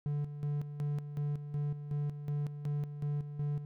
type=tone with tremolo; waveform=triangle; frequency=146.1 Hz; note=D3; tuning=9 cents flat; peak=-29 dBFS; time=0.06-3.65 s; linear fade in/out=0 ms; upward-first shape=square; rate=2.7 Hz; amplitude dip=65%; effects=none